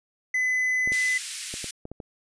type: tone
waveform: triangle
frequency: 2014 Hz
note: B6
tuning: 33 cents sharp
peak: -20 dBFS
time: 0.34-1.18 s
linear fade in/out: 5 ms
type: clicks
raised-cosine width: 2 ms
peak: -24 dBFS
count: 7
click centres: 0.875 / 0.92 / 1.54 / 1.643 / 1.854 / 1.916 / 2.002 s
type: high-pass noise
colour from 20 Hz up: white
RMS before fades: -32 dBFS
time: 0.92-1.71 s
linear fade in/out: 5 ms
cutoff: 1800 Hz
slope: 24 dB/octave
effects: resampled to 22050 Hz